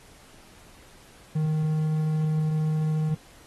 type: tone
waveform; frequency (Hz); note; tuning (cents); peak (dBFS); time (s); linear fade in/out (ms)
triangle; 155.5; D#3; -1; -20; 1.35-3.15; 10
effects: pink hiss -53 dBFS RMS until 3.46 s + AAC 32 kbps